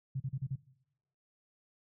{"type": "tone bursts", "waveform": "sine", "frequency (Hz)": 133.8, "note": "C3", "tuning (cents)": 39, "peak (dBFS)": -32, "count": 5, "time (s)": [0.15, 0.559], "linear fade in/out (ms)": 10, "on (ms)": 53, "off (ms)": 36, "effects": ["noise-tail reverb RT60 0.9 s tail -21 dB re dry"]}